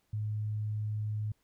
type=tone; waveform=sine; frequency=106.5 Hz; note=G#2; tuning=44 cents sharp; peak=-31 dBFS; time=0.13-1.32 s; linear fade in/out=5 ms; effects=pink hiss -75 dBFS RMS until 1.43 s